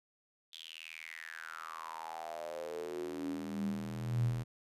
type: tone with high-pass filter sweep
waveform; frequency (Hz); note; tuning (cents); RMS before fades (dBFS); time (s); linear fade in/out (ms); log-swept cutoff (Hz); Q
square; 40.38; E1; -35; -40; 0.52-4.44; 20; 3500 to 97; 7.9
effects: resampled to 32000 Hz